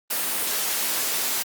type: high-pass noise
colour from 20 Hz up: white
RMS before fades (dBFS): -25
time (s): 0.1-1.43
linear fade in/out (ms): 10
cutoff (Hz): 240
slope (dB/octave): 12
effects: Opus 32 kbps